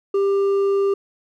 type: tone with hard clipping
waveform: sine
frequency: 395.8 Hz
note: G4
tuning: 17 cents sharp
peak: -17 dBFS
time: 0.14-0.94 s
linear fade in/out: 5 ms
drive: 4 dB
effects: none